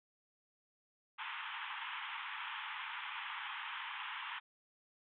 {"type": "band-pass noise", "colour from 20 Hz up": "pink", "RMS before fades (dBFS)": -44, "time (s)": [1.18, 4.4], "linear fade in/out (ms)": 20, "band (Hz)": [850, 3400], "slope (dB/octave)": 96, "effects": []}